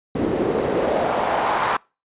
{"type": "noise with band-pass filter sweep", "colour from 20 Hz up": "pink", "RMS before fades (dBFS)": -21, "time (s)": [0.15, 1.77], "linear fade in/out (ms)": 5, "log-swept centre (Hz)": [300, 1100], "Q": 2.1, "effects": ["noise-tail reverb RT60 0.3 s tail -26 dB re dry", "resampled to 8000 Hz"]}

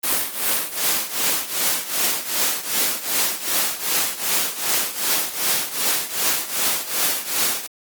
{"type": "noise with tremolo", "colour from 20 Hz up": "white", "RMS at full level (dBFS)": -18, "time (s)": [0.03, 7.67], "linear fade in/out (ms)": 10, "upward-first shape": "triangle", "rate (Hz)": 2.6, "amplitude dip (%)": 85, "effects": ["high-pass 200 Hz 12 dB/octave", "Opus 32 kbps"]}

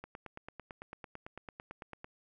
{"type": "click train", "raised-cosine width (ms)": 0.5, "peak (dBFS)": -29, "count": 19, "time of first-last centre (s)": [0.04, 2.044], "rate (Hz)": 8.98, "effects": []}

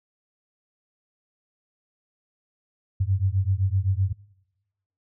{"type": "beating tone pair", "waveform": "sine", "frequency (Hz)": [92.5, 100.3], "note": ["F#2", "G2"], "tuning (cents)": [0, 40], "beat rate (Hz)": 7.8, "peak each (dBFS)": -23, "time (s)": [3, 4.13], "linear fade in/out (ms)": 10, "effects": ["noise-tail reverb RT60 1.0 s tail -25 dB re dry"]}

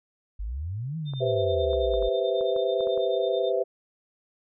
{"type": "exponential two-way sweep", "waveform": "sine", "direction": "up then down", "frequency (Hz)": [46.54, 164.81, 46.54], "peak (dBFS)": -29, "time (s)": [0.39, 2.09], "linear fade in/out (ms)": 10, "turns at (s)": 0.97}
{"type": "tone with tremolo", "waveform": "sine", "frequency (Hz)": 3600, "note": "A7", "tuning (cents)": 39, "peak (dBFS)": -37, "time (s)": [1.05, 3.53], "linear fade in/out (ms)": 50, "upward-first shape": "sine", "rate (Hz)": 9.2, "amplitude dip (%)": 80}
{"type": "clicks", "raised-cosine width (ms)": 1, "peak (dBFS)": -28, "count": 9, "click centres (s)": [1.136, 1.732, 1.938, 2.025, 2.41, 2.563, 2.807, 2.872, 2.976]}
{"type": "chord", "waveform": "sine", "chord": "C major seventh", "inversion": "second", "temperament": "equal", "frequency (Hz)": [392, 493.9, 523.3, 659.3], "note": ["G4", "B4", "C5", "E5"], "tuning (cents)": [0, 0, 0, 0], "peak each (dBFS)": -28, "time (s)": [1.2, 3.64], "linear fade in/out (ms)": 20}
{"effects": []}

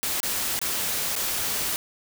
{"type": "noise with dropouts", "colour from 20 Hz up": "white", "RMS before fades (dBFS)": -27, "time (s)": [0.03, 1.76], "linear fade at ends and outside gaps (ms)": 0, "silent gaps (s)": [[0.203, 0.231], [0.591, 0.615], [1.154, 1.163]], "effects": []}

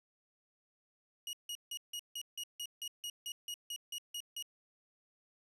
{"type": "tone bursts", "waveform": "sawtooth", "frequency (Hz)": 2887, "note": "F#7", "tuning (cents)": -43, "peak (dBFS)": -36, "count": 15, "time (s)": [1.27, 4.425], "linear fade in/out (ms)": 2, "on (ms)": 61, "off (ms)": 160, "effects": ["resampled to 32000 Hz", "12-bit"]}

